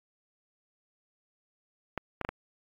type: clicks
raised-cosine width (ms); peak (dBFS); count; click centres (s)
0.5; -17; 4; 1.977 / 2.213 / 2.249 / 2.29
effects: AAC 64 kbps